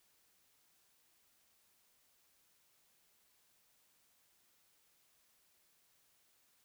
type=silence; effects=white hiss -73 dBFS RMS until 6.64 s